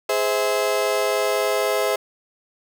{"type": "chord", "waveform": "35% pulse", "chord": "Ab augmented", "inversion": "none", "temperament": "just", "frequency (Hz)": [415.3, 519.1, 648.9], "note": ["Ab4", "C5", "E5"], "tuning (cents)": [0, -14, -27], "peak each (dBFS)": -22, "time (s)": [0.09, 1.96], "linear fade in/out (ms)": 5, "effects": []}